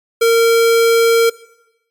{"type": "tone", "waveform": "square", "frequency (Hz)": 460, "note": "A#4", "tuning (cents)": -23, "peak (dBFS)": -9, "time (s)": [0.21, 1.3], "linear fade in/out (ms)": 10, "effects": ["noise-tail reverb RT60 0.9 s tail -20 dB re dry", "MP3 96 kbps"]}